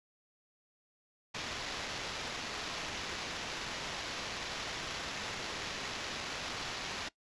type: noise with sample-and-hold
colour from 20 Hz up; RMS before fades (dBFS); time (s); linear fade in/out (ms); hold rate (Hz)
white; -40; 1.34-7.09; 10; 8820
effects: noise-tail reverb RT60 0.1 s tail -20 dB re dry + resampled to 22050 Hz